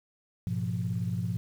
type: chord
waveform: sine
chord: F diminished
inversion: first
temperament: equal with one note detuned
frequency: 103.83 / 121.84 / 174.61 Hz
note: Ab2 / Cb3 / F3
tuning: 0 / -23 / 0 cents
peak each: -32 / -32 / -32 dBFS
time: 0.47-1.37 s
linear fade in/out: 0 ms
effects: tanh soft clip ceiling -20 dBFS + 9-bit